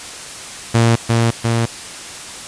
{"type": "tone with echo", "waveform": "sawtooth", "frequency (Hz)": 115.7, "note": "A#2", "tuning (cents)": -13, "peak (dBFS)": -6, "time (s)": [0.74, 0.96], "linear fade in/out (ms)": 10, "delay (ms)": 350, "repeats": 2, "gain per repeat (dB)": -2, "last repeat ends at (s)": 1.66, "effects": ["white hiss -31 dBFS RMS until 2.47 s", "resampled to 22050 Hz"]}